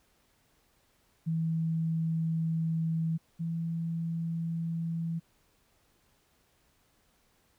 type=tone pair in turn; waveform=sine; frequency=162.6 / 165.63 Hz; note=E3 / E3; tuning=-23 / +9 cents; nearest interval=unison; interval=32 cents; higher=second; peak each=-27 / -30 dBFS; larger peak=first; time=1.26-3.18 / 3.39-5.2 s; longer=first; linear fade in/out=20 ms; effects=pink hiss -69 dBFS RMS until 7.58 s